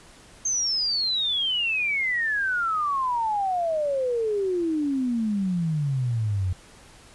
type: exponential sweep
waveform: sine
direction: down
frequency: 6410 to 89 Hz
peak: -22 dBFS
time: 0.45-6.53 s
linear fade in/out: 5 ms
effects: pink hiss -50 dBFS RMS until 7.14 s + resampled to 24000 Hz